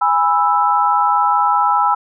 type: chord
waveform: sine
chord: E major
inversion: first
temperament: just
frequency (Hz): 824.1 / 988.9 / 1318.5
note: G#5 / B5 / E6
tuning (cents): -14 / +2 / 0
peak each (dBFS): -16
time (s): 0.01-1.95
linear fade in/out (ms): 10
effects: none